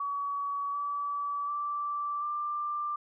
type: tone with pitch steps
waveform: sine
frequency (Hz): 1133 / 1150.1 / 1167.5 / 1185.2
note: C#6 / D6 / D6 / D6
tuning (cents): +37 / -37 / -11 / +15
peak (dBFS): -30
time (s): 0-2.96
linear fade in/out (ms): 5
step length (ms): 740
effects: none